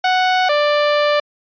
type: tone pair in turn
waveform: sawtooth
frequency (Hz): 740 / 589.7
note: F#5 / D5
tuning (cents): 0 / +7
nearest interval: major third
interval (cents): 393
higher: first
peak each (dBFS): -9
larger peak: neither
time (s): 0.04-0.49 / 0.49-1.2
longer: second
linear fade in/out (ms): 5
effects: resampled to 11025 Hz